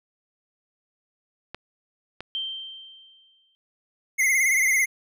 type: clicks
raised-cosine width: 0.3 ms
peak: -18 dBFS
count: 2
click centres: 1.546 / 2.206 s
type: tone with exponential decay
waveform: sine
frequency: 3136 Hz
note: G7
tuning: in tune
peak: -25 dBFS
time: 2.35-3.55 s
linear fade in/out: 0 ms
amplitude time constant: 260 ms
type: tone with vibrato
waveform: square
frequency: 2100 Hz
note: C7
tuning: 6 cents sharp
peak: -19 dBFS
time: 4.18-4.86 s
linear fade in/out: 20 ms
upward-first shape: triangle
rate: 18 Hz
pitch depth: 92 cents each way
effects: none